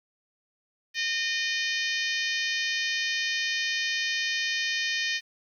harmonic tone, 612 Hz, D#5, 29 cents flat, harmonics 3 / 4 / 5 / 6 / 7 / 8 / 9 / 10, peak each -30 / -32 / -34 / -36 / -37 / -38 / -39 / -40 dBFS, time 0.94-5.21 s, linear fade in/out 50 ms, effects 10-bit

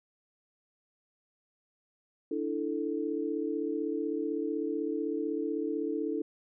sine chord, D suspended second, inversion none, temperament equal, 293.7 / 329.6 / 440 Hz, D4 / E4 / A4, 0 / 0 / 0 cents, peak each -34 dBFS, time 2.31-6.22 s, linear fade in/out 5 ms, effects none

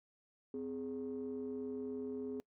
triangle ring-modulated tone, 79.2 Hz, D#2, 31 cents sharp, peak -33 dBFS, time 0.54-2.4 s, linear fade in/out 0 ms, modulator 337 Hz, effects noise-tail reverb RT60 0.1 s tail -25 dB re dry + tanh soft clip ceiling -32 dBFS

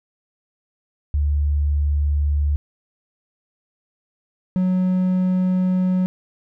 sine / triangle tone pair in turn, 72.9 / 184.18 Hz, D2 / F#3, -12 / -8 cents, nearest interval octave + major third, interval 1604 cents, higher second, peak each -16 / -14 dBFS, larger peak second, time 1.14-2.56 / 4.56-6.06 s, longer second, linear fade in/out 0 ms, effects none

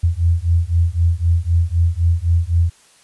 sine beating tone pair, 82.9 / 86.8 Hz, E2 / F2, +10 / -10 cents, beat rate 3.9 Hz, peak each -16 dBFS, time 0.03-2.7 s, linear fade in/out 10 ms, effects white hiss -51 dBFS RMS until 3.03 s + resampled to 24000 Hz

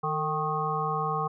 harmonic tone with a mistuned harmonic, 155.56 Hz, D#3, in tune, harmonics 1 / 3 / 5 / 7 / 8, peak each -33 / -34 / -32 / -30 / -34 dBFS, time 0.03-1.28 s, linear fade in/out 10 ms, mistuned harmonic 3, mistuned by -58 cents, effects none

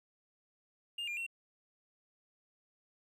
triangle tone with pitch steps, 2816 / 2402 / 2722 Hz, F7 / D7 / F7, +14 / +38 / -45 cents, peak -35 dBFS, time 0.98-1.265 s, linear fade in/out 5 ms, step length 95 ms, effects none

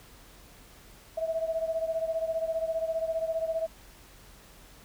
sine beating tone pair, 647 / 662 Hz, E5 / E5, -32 / +7 cents, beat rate 15 Hz, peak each -29 / -33 dBFS, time 1.17-3.67 s, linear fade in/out 10 ms, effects added 43 Hz sine -56 dBFS peak until 4.84 s + pink hiss -54 dBFS RMS until 4.84 s

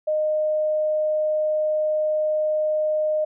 sine tone, 615 Hz, D#5, 20 cents flat, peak -19 dBFS, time 0.07-3.25 s, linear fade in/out 10 ms, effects none

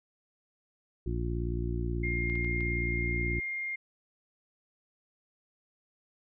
harmonic tone, 58.5 Hz, A#1, 7 cents sharp, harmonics 1 / 2 / 3 / 4 / 5 / 6, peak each -32 / -35 / -41 / -43 / -42 / -38 dBFS, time 1.06-3.4 s, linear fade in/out 5 ms
sine tone, 2120 Hz, C7, 22 cents sharp, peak -32 dBFS, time 2.03-3.76 s, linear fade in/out 10 ms
clicks, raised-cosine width 0.3 ms, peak -35 dBFS, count 4, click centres 2.299 / 2.355 / 2.446 / 2.607 s
effects none

